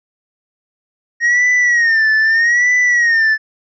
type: tone with vibrato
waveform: triangle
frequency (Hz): 1864.7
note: A#6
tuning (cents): 0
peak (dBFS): -8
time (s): 1.2-3.38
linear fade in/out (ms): 50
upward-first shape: sine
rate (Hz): 0.8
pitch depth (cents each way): 110
effects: resampled to 16000 Hz